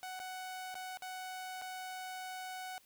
sawtooth tone with dropouts, 744 Hz, F#5, 9 cents sharp, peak -38 dBFS, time 0.03-2.78 s, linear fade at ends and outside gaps 0 ms, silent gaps 0.193-0.2 / 0.743-0.753 / 0.972-1.022 / 1.615-1.62 s, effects white hiss -66 dBFS RMS until 2.85 s

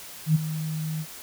sine tone with ADSR envelope, 156.7 Hz, D#3, 13 cents sharp, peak -14 dBFS, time 0.26-1.06 s, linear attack 89 ms, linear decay 21 ms, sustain -13 dB, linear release 56 ms, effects white hiss -42 dBFS RMS until 1.22 s

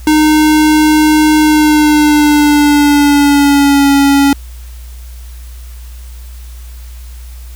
square tone with pitch glide, 306.8 to 279.7 Hz, D#4 to C#4, -24 to +16 cents, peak -6 dBFS, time 0.07-4.33 s, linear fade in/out 2 ms, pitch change -160 cents, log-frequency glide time 1.39-3.91 s, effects added 60 Hz sine -26 dBFS peak until 7.55 s + white hiss -41 dBFS RMS until 7.55 s

